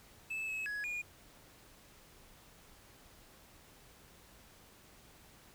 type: tone with pitch steps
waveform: triangle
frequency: 2619 / 2579 / 1677 / 2435 Hz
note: E7 / E7 / G#6 / D#7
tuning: -12 / -39 / +16 / -38 cents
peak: -35 dBFS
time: 0.3-1.02 s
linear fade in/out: 10 ms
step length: 180 ms
effects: pink hiss -60 dBFS RMS until 5.54 s